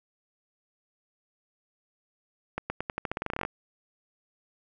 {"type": "accelerating click train", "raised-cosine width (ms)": 0.5, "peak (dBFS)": -15, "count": 17, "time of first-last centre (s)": [2.58, 3.451], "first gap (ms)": 120, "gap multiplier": 0.88, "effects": []}